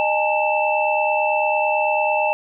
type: tone cluster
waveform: sine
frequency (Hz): 611 / 827 / 896 / 2656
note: D#5 / G#5 / A5 / E7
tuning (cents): -32 / -8 / +31 / +12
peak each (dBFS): -21 / -21 / -24 / -23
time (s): 0-2.33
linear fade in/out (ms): 0
effects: none